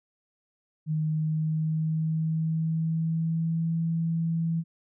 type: tone with pitch glide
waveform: sine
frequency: 155.56 to 164.81 Hz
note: D#3 to E3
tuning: 0 to 0 cents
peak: -24 dBFS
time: 0.86-4.64 s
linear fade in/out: 50 ms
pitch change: +100 cents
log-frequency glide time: 1.06-3.77 s
effects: none